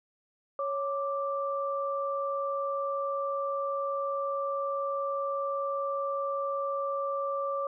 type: tone pair together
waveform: sine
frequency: 554.4 / 1174.7 Hz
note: C#5 / D6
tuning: 0 / 0 cents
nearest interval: octave + minor second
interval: 1300 cents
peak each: -31 / -32 dBFS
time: 0.59-7.67 s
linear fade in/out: 2 ms
effects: none